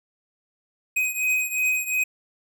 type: beating tone pair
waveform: square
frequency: 2511 / 2513.8 Hz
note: D#7 / D#7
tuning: +15 / +17 cents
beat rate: 2.8 Hz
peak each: -24 / -27 dBFS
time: 0.96-2.04 s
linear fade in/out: 10 ms
effects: none